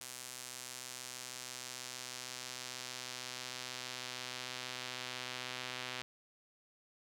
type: tone with band-pass filter sweep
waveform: sawtooth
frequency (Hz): 126.3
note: B2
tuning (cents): +39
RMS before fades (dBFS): -45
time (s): 0.01-6.02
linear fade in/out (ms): 0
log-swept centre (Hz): 8600 to 3200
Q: 1
effects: none